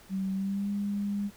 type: tone with pitch glide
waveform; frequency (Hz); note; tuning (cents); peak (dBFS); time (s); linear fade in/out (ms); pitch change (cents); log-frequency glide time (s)
sine; 191.7 to 202.6; G3 to G#3; -38 to -43; -28; 0.09-1.31; 50; +95; 0.33-0.7
effects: pink hiss -55 dBFS RMS until 1.36 s